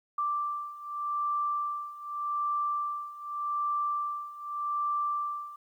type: beating tone pair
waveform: sine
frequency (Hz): 1174.7 / 1175.54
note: D6 / D6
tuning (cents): 0 / +1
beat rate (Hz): 0.84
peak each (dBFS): -34 / -31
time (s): 0.18-5.56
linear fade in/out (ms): 5
effects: 11-bit